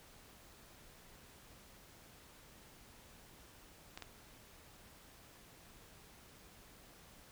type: clicks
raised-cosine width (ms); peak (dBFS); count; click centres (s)
0.2; -28; 2; 3.975 / 4.023
effects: pink hiss -60 dBFS RMS until 7.31 s